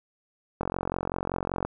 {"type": "click train", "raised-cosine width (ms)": 1, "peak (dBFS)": -14, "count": 48, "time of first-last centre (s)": [0.61, 1.65], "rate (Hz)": 45.2, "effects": []}